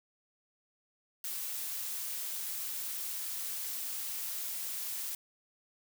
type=noise; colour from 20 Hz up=blue; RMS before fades=-38 dBFS; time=1.24-5.15 s; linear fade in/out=2 ms; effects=none